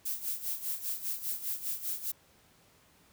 violet noise with tremolo, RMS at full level -33 dBFS, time 0.05-2.12 s, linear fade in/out 10 ms, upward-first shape sine, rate 5 Hz, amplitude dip 75%, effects pink hiss -63 dBFS RMS until 3.12 s + high-pass 60 Hz 12 dB/octave

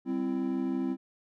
triangle chord, C major, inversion second, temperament equal with one note detuned, 196 / 261.6 / 334.4 Hz, G3 / C4 / E4, 0 / 0 / +25 cents, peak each -34 / -28 / -32 dBFS, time 0.05-0.97 s, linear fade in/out 50 ms, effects none

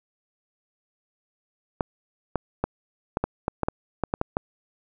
clicks, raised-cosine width 1 ms, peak -9 dBFS, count 12, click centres 1.808 / 2.357 / 2.64 / 3.171 / 3.24 / 3.481 / 3.633 / 3.685 / 4.037 / 4.139 / 4.214 / 4.369 s, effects none

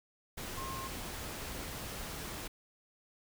sine tone in noise, 1066 Hz, C6, 32 cents sharp, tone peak -41 dBFS, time 0.57-0.88 s, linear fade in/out 10 ms, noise pink, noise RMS -42 dBFS, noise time 0.37-2.48 s, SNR -2 dB, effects none

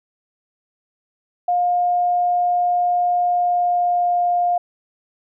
sine tone with pitch glide, 710 to 705.9 Hz, F5 to F5, +28 to +18 cents, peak -15 dBFS, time 1.48-4.58 s, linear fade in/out 5 ms, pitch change -10 cents, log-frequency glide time 3.24-4.23 s, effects none

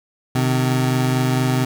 25% pulse tone pair together, 128.1 / 152.5 Hz, C3 / D#3, -36 / -34 cents, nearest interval minor third, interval 302 cents, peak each -13 / -21 dBFS, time 0.35-1.65 s, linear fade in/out 5 ms, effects none

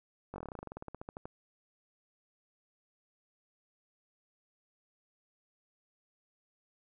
slowing click train, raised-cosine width 1 ms, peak -28 dBFS, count 21, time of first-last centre 0.34-1.255 s, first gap 20 ms, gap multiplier 1.08, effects none

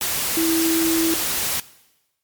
sine tone in noise, 327.9 Hz, E4, 9 cents flat, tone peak -18 dBFS, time 0.37-1.14 s, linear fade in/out 2 ms, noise white, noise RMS -23 dBFS, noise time 0.01-1.6 s, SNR +2 dB, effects noise-tail reverb RT60 1.0 s tail -19 dB re dry + MP3 96 kbps

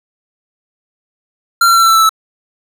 square tone with pitch steps, 1375 / 1363.9 / 1352.9 / 1342 / 1331.2 / 1320.5 / 1309.9 Hz, F6 / F6 / E6 / E6 / E6 / E6 / E6, -27 / -41 / +45 / +31 / +17 / +3 / -11 cents, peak -7 dBFS, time 1.61-2.093 s, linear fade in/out 5 ms, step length 69 ms, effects none

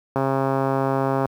click train, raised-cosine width 1 ms, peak -8 dBFS, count 149, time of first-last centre 0.16-1.256 s, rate 135 Hz, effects high-pass 80 Hz 12 dB/octave + 8-bit

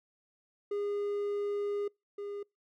triangle tone pair in turn, 408.5 / 406.7 Hz, G#4 / G#4, -29 / -36 cents, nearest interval unison, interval 7 cents, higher first, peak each -29 / -35 dBFS, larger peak first, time 0.71-1.88 / 2.18-2.43 s, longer first, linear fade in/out 5 ms, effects noise-tail reverb RT60 0.2 s tail -26 dB re dry

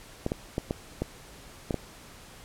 clicks, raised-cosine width 2 ms, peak -14 dBFS, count 7, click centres 0.264 / 0.319 / 0.581 / 0.709 / 1.02 / 1.708 / 1.743 s, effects pink hiss -49 dBFS RMS until 2.44 s + low-pass 12000 Hz 12 dB/octave

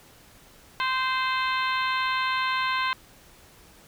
harmonic tone, 519 Hz, C5, 14 cents flat, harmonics 2 / 3 / 4 / 5 / 6 / 7 / 8, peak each -26 / -30 / -32 / -34 / -36 / -37 / -38 dBFS, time 0.8-2.93 s, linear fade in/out 0 ms, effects pink hiss -53 dBFS RMS until 3.87 s

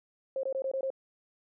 sine tone bursts, 534 Hz, C5, 35 cents sharp, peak -29 dBFS, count 6, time 0.36-0.903 s, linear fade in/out 2 ms, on 73 ms, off 21 ms, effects none

